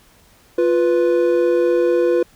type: tone pair together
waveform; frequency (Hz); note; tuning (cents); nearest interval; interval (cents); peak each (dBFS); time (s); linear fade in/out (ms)
triangle; 349.7 / 493.9; F4 / B4; +2 / 0; tritone; 598; -14; 0.58-2.23; 5
effects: pink hiss -52 dBFS RMS until 2.35 s